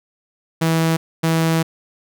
sawtooth tone bursts at uneven times, 162.9 Hz, E3, 20 cents flat, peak -11 dBFS, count 2, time 0.61-0.97 / 1.23-1.63 s, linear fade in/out 10 ms, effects none

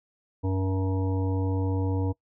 harmonic tone, 94.8 Hz, F#2, 43 cents sharp, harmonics 1 / 3 / 5 / 7 / 9 / 10, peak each -25 / -30 / -34 / -44 / -43 / -41 dBFS, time 0.43-2.13 s, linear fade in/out 20 ms, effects noise-tail reverb RT60 0.1 s tail -22 dB re dry

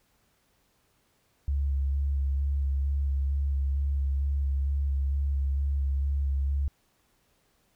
sine tone with vibrato, 69.3 Hz, C#2, in tune, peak -24 dBFS, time 1.48-6.68 s, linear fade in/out 0 ms, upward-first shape square, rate 2.2 Hz, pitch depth 17 cents each way, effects pink hiss -69 dBFS RMS until 7.75 s

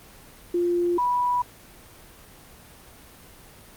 sine tone pair in turn, 349.2 / 981.4 Hz, F4 / B5, 0 / -11 cents, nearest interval octave + tritone, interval 1789 cents, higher second, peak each -20 dBFS, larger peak neither, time 0.54-0.98 / 0.98-1.42 s, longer neither, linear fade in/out 5 ms, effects pink hiss -48 dBFS RMS until 3.76 s + Opus 24 kbps

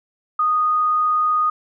sine tone, 1238 Hz, D#6, 9 cents flat, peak -15 dBFS, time 0.39-1.5 s, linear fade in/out 5 ms, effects none

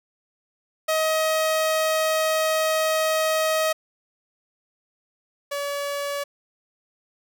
sawtooth tone pair in turn, 632 / 569.3 Hz, D#5 / C#5, +27 / +46 cents, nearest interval major second, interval 181 cents, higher first, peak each -16 / -22 dBFS, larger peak first, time 0.88-3.73 / 5.51-6.24 s, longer first, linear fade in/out 10 ms, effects none

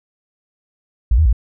sine tone with pitch steps, 57 / 78.9 / 56.4 Hz, A#1 / D#2 / A1, -38 / +25 / +44 cents, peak -9 dBFS, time 1.11-1.329 s, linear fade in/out 5 ms, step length 73 ms, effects none

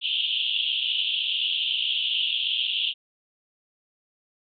pink band-pass noise, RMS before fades -26 dBFS, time 0.01-2.94 s, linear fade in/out 50 ms, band 2800 to 3500 Hz, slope 96 dB/octave, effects none

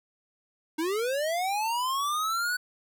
square linear sweep, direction up, 303.9 to 1497 Hz, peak -27 dBFS, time 0.78-2.57 s, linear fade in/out 10 ms, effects none

